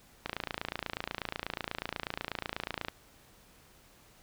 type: click train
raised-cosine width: 0.3 ms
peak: -17 dBFS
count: 75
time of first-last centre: 0.26-2.884 s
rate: 28.2 Hz
effects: pink hiss -60 dBFS RMS until 4.22 s